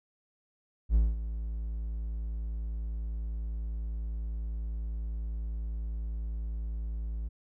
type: tone with ADSR envelope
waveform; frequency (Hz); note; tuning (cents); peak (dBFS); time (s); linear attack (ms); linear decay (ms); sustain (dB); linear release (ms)
triangle; 55; A1; 0; -17; 0.89-7.29; 61; 200; -13; 16
effects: none